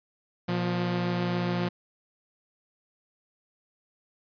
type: tone pair together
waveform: sawtooth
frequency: 120 / 176.32 Hz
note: B2 / F3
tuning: -49 / +17 cents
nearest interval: perfect fifth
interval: 666 cents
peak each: -28 / -23 dBFS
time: 0.48-1.69 s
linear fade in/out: 10 ms
effects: resampled to 11025 Hz